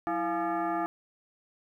sine tone with frequency modulation, 182.9 Hz, F#3, 20 cents flat, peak -27 dBFS, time 0.07-0.86 s, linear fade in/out 0 ms, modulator 513 Hz, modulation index 2.2, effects 11-bit

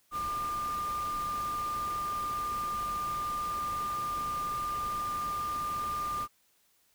sine tone in noise, 1200 Hz, D6, 37 cents sharp, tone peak -31 dBFS, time 0.11-6.28 s, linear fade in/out 50 ms, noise pink, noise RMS -44 dBFS, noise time 0.11-6.28 s, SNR +10 dB, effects white hiss -69 dBFS RMS until 6.94 s

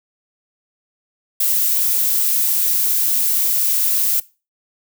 violet noise, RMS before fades -17 dBFS, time 1.4-4.2 s, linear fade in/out 5 ms, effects noise-tail reverb RT60 0.3 s tail -20 dB re dry

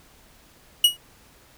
45% pulse tone with exponential decay, 2905 Hz, F#7, 32 cents flat, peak -9 dBFS, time 0.84-0.97 s, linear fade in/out 5 ms, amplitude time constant 28 ms, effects pink hiss -54 dBFS RMS until 1.57 s

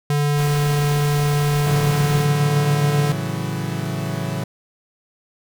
square tone, 145.8 Hz, D3, 12 cents flat, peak -17 dBFS, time 0.1-3.12 s, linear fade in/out 2 ms
pink noise, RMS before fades -31 dBFS, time 0.35-2.27 s, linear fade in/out 50 ms
40% pulse chord, F# minor seventh, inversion first, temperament equal, 110 / 138.59 / 164.81 / 185 Hz, A2 / C#3 / E3 / F#3, 0 / 0 / 0 / 0 cents, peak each -28 / -26 / -27 / -29 dBFS, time 1.66-4.44 s, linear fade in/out 5 ms
effects none

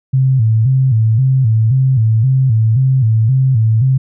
sine tone with vibrato, 121 Hz, B2, 35 cents flat, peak -8 dBFS, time 0.13-3.98 s, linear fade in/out 10 ms, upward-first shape square, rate 1.9 Hz, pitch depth 150 cents each way, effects none

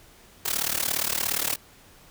white noise with amplitude modulation, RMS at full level -23 dBFS, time 0.45-1.56 s, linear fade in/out 10 ms, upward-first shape sine, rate 37.2 Hz, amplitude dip 90%, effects pink hiss -53 dBFS RMS until 2.1 s

